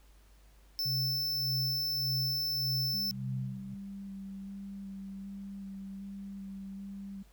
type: tone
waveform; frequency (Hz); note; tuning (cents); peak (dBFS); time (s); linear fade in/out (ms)
square; 5300; E8; +9; -31; 0.79-3.11; 0
type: tone with tremolo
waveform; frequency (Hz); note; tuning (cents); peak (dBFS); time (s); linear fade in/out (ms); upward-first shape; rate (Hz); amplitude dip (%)
sine; 129.6; C3; -16; -32; 0.85-3.75; 10; sine; 1.7; 85
type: tone with vibrato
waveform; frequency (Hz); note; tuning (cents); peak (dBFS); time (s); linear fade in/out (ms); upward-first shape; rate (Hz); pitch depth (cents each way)
sine; 196; G3; 0; -40; 2.93-7.23; 10; square; 1.3; 11
effects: added 50 Hz sine -57 dBFS peak until 7.32 s + pink hiss -66 dBFS RMS until 7.32 s